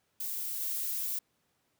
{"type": "noise with level steps", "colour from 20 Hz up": "violet", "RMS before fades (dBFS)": [-36, -34], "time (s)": [0.2, 1.19], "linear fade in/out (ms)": 5, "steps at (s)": 0.6, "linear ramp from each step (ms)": 2, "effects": ["pink hiss -75 dBFS RMS until 1.79 s", "high-pass 100 Hz 12 dB/octave"]}